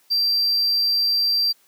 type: tone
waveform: triangle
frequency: 4708 Hz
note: D8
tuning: 3 cents sharp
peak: -16 dBFS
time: 0.1-1.53 s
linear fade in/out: 20 ms
effects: white hiss -59 dBFS RMS until 1.67 s + high-pass 200 Hz 12 dB/octave